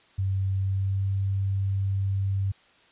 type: tone with pitch glide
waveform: sine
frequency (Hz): 96.3 to 97.59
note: G2 to G2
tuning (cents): -30 to -7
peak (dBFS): -23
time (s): 0.18-2.52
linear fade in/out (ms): 10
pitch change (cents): +23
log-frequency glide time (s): 0.6-1.09
effects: white hiss -58 dBFS RMS until 2.91 s + resampled to 8000 Hz